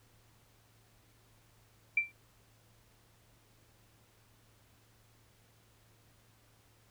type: tone with exponential decay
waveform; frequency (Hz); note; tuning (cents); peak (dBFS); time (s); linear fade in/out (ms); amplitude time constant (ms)
sine; 2349; D7; 0; -22; 1.97-2.12; 5; 32
effects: added 111 Hz sine -67 dBFS peak until 6.9 s + pink hiss -67 dBFS RMS until 6.9 s